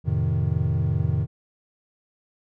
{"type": "chord", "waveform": "triangle", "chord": "F dominant seventh", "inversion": "none", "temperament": "equal", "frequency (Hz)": [87.31, 110, 130.81, 155.56], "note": ["F2", "A2", "C3", "Eb3"], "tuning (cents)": [0, 0, 0, 0], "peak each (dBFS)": -24, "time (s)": [0.04, 1.27], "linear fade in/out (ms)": 50, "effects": []}